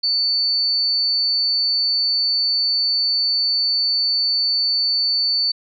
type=tone; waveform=sine; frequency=4500 Hz; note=C#8; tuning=25 cents sharp; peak=-16 dBFS; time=0.03-5.52 s; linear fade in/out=10 ms; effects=none